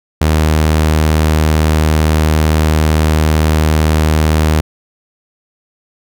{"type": "tone", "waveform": "sawtooth", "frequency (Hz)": 77.78, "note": "D#2", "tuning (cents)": 0, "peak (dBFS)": -5, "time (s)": [0.21, 4.61], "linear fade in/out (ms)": 5, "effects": []}